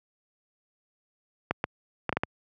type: clicks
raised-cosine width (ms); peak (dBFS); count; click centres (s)
0.5; -10; 6; 1.51 / 1.641 / 2.093 / 2.127 / 2.17 / 2.235
effects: high-pass 80 Hz 12 dB/octave